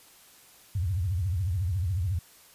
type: tone with vibrato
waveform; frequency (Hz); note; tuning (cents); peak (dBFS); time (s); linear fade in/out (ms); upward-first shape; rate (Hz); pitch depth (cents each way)
sine; 90.8; F#2; -32; -25; 0.75-2.19; 5; triangle; 14; 290
effects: white hiss -55 dBFS RMS until 2.54 s + resampled to 32000 Hz